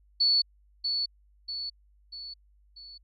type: tone with echo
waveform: sine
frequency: 4437 Hz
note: C#8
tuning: 1 cent sharp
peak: -20 dBFS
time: 0.2-0.42 s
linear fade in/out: 10 ms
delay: 640 ms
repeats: 4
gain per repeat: -6 dB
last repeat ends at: 2.98 s
effects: added 50 Hz sine -59 dBFS peak until 3.03 s